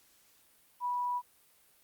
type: tone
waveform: sine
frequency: 980 Hz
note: B5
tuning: 14 cents flat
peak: -30 dBFS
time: 0.8-1.22 s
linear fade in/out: 50 ms
effects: white hiss -65 dBFS RMS until 1.83 s + Opus 48 kbps